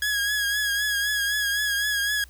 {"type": "tone with vibrato", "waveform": "sawtooth", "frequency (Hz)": 1661.2, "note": "G#6", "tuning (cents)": 0, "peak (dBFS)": -19, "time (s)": [0.02, 2.24], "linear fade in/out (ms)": 2, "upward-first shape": "triangle", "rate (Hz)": 3.9, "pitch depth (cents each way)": 49, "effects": ["added 61 Hz sine -46 dBFS peak until 2.29 s", "white hiss -56 dBFS RMS until 2.29 s"]}